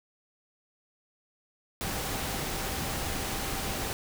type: tone in noise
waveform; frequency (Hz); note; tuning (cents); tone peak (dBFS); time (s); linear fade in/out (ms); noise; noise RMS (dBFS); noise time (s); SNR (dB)
sine; 783; G5; -2; -44; 1.81-3.93; 0; pink; -33; 1.81-3.93; -14
effects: none